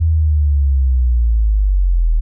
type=linear sweep; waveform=sine; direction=down; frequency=82.4 to 38.33 Hz; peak=-10 dBFS; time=0-2.21 s; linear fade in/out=20 ms; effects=none